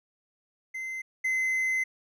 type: tone pair in turn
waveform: triangle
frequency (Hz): 2067 / 2053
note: C7 / C7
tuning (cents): -22 / -33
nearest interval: unison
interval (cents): 11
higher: first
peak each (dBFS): -31 / -23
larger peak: second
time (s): 0.74-1.02 / 1.24-1.84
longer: second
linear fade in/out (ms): 10
effects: none